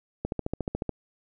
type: click train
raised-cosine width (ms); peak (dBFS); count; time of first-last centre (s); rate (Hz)
2; -15; 10; 0.25-0.893; 14
effects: none